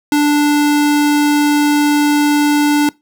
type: tone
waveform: square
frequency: 293.7 Hz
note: D4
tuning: in tune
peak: -10 dBFS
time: 0.12-2.89 s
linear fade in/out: 2 ms
effects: noise-tail reverb RT60 0.2 s tail -22 dB re dry